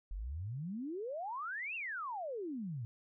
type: exponential two-way sweep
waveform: sine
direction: up then down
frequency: 41.82 to 2794 to 108.5 Hz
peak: -38 dBFS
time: 0.11-2.85 s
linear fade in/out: 0 ms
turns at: 1.75 s
effects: none